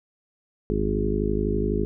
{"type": "harmonic tone with a mistuned harmonic", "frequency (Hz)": 52, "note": "G#1", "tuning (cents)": 3, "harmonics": [1, 2, 3, 4, 5, 6, 7, 8], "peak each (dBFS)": [-27, -33, -32, -29, -32, -33, -29, -28], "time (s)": [0.7, 1.85], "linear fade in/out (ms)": 0, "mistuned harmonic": 2, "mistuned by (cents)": -28, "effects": []}